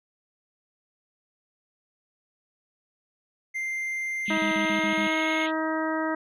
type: tone with pitch glide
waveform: triangle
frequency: 2093 to 2167 Hz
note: C7 to C#7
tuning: 0 to -40 cents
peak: -26 dBFS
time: 3.54-5.47 s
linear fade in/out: 20 ms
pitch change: +60 cents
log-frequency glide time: 4.54-5.18 s
type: band-pass noise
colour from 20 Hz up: pink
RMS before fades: -37 dBFS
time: 4.25-5.52 s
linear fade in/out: 50 ms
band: 2500 to 3800 Hz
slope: 96 dB/octave
type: tone bursts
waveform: sine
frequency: 205.3 Hz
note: G#3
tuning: 20 cents flat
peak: -29 dBFS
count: 6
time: 4.28-5.072 s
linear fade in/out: 2 ms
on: 97 ms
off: 42 ms
type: harmonic tone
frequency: 317 Hz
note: D#4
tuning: 32 cents sharp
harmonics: 1 / 2 / 3 / 4 / 5 / 6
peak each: -28 / -31 / -33 / -34 / -35 / -36 dBFS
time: 4.3-6.15 s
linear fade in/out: 5 ms
effects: none